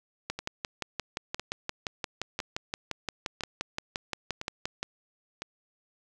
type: two click trains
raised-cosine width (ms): 0.2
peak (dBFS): -14 / -18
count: 27 / 6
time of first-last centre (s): 0.3-4.83 / 0.39-5.42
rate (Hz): 5.74 / 0.994
effects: none